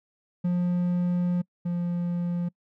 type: tone pair in turn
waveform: triangle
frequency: 177.1 / 174.26 Hz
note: F3 / F3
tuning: +24 / -4 cents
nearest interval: unison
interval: 28 cents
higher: first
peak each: -20 / -23 dBFS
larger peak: first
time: 0.44-1.42 / 1.65-2.49 s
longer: first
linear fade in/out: 10 ms
effects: noise-tail reverb RT60 0.1 s tail -26 dB re dry